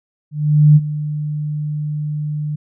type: tone with ADSR envelope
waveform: sine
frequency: 150 Hz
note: D3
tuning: 37 cents sharp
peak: -4 dBFS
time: 0.31-2.56 s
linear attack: 450 ms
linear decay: 38 ms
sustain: -15 dB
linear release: 10 ms
effects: none